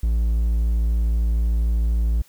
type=tone; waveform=triangle; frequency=56.5 Hz; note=A1; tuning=47 cents sharp; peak=-15 dBFS; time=0.03-2.22 s; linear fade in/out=5 ms; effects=white hiss -55 dBFS RMS until 2.28 s